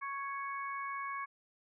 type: harmonic tone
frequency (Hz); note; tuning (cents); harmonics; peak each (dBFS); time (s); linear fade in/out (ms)
554.4; C#5; 0; 2 / 3 / 4; -38 / -45 / -45; 0.01-1.26; 20
effects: none